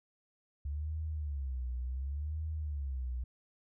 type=tone with vibrato; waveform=sine; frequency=69.7 Hz; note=C#2; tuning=10 cents sharp; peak=-34 dBFS; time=0.65-3.24 s; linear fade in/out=5 ms; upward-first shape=sine; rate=0.69 Hz; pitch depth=210 cents each way; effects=none